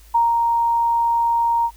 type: tone with ADSR envelope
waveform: sine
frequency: 932.3 Hz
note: A#5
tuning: in tune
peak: -12 dBFS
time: 0.14-1.71 s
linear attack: 12 ms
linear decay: 170 ms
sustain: -3 dB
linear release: 62 ms
effects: added 53 Hz sine -44 dBFS peak until 1.76 s + white hiss -52 dBFS RMS until 1.76 s